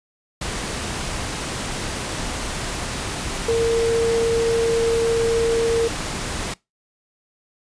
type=tone in noise; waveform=sine; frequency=460 Hz; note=A#4; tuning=23 cents flat; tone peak=-16 dBFS; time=3.48-5.88 s; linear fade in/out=5 ms; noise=pink; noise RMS=-27 dBFS; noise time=0.41-6.54 s; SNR=+8 dB; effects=noise-tail reverb RT60 0.2 s tail -22 dB re dry + resampled to 22050 Hz